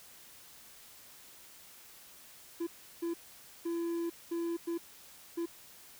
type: tone bursts at uneven times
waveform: triangle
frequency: 338 Hz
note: E4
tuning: 43 cents sharp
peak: -30 dBFS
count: 6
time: 2.6-2.67 / 3.02-3.14 / 3.65-4.1 / 4.31-4.57 / 4.67-4.78 / 5.37-5.46 s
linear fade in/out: 10 ms
effects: white hiss -55 dBFS RMS until 5.99 s